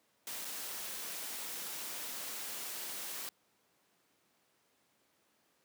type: noise with dropouts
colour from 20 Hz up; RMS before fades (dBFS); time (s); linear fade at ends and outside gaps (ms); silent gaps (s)
white; -42; 0.27-3.29; 1; 0.447-0.451
effects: pink hiss -73 dBFS RMS until 5.64 s + high-pass 200 Hz 12 dB/octave